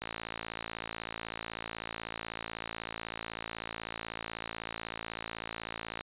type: click train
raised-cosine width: 0.3 ms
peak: -20 dBFS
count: 337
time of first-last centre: 0.02-6.009 s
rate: 56.1 Hz
effects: resampled to 8000 Hz